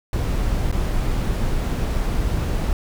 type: noise with dropouts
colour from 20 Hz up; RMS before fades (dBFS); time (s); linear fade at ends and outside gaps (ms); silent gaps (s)
brown; -21; 0.13-2.73; 1; 0.715-0.725
effects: none